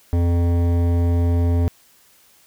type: tone with hard clipping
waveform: sine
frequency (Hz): 86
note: F2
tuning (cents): -26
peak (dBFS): -17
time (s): 0.13-1.68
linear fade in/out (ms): 0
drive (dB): 14
effects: white hiss -54 dBFS RMS until 2.46 s